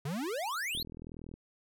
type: exponential sweep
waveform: square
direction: up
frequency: 130.81 to 4435 Hz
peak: -34 dBFS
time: 0.05-0.83 s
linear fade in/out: 5 ms
type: click train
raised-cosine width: 3 ms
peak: -33 dBFS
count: 25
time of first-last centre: 0.75-1.34 s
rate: 40.7 Hz
effects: none